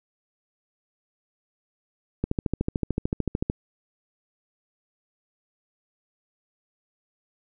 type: click train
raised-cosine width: 3 ms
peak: -11 dBFS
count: 18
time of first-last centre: 2.24-3.499 s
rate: 13.5 Hz
effects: none